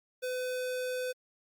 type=tone; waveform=square; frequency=505 Hz; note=B4; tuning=39 cents sharp; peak=-33 dBFS; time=0.22-1.13 s; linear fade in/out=20 ms; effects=Opus 48 kbps